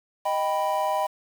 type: chord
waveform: triangle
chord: Eb augmented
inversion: none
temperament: equal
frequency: 622.3 / 784 / 987.8 Hz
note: Eb5 / G5 / B5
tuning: 0 / 0 / 0 cents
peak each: -25 dBFS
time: 0.25-1.07 s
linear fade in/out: 10 ms
effects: 7-bit